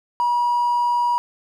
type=tone with hard clipping; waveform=triangle; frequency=963 Hz; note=B5; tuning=44 cents flat; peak=-17 dBFS; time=0.2-1.18 s; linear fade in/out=0 ms; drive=4 dB; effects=none